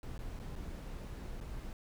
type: noise with dropouts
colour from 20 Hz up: brown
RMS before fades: -43 dBFS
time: 0.03-1.73 s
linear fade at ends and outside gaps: 1 ms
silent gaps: 0.179-0.19 / 0.392-0.398 / 0.555-0.56 / 1.403-1.41 s
effects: none